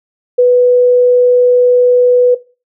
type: tone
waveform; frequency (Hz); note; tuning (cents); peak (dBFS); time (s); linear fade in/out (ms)
sine; 493.9; B4; 0; -4; 0.38-2.35; 10
effects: noise-tail reverb RT60 0.3 s tail -17 dB re dry